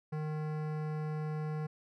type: tone with hard clipping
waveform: sine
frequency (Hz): 153.7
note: D#3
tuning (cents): -21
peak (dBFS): -36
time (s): 0.12-1.67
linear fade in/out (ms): 10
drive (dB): 17
effects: none